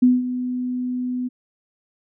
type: tone with ADSR envelope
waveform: sine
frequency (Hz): 250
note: B3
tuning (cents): +21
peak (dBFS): -9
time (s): 0.02-1.29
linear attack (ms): 10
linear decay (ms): 190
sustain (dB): -13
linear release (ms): 21
effects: none